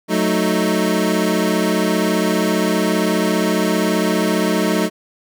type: chord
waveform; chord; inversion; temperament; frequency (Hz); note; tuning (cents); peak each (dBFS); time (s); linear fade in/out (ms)
25% pulse; D# diminished; first; equal; 185 / 220 / 311.1; F#3 / A3 / D#4; 0 / 0 / 0; -16; 0.08-4.9; 50
effects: none